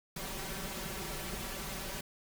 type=noise with comb filter; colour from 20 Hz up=pink; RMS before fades=-40 dBFS; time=0.16-2.01 s; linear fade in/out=5 ms; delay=5.2 ms; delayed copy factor=+0.75; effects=none